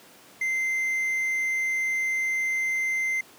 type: tone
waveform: triangle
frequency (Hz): 2079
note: C7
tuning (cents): -12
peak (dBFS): -22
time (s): 0.41-3.21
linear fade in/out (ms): 5
effects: pink hiss -51 dBFS RMS until 3.38 s + high-pass 200 Hz 12 dB/octave